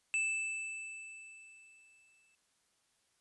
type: tone with exponential decay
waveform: square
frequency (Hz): 2637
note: E7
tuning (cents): 0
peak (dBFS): -30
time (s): 0.14-2.35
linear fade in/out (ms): 0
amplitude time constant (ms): 480
effects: white hiss -75 dBFS RMS until 3.2 s + resampled to 24000 Hz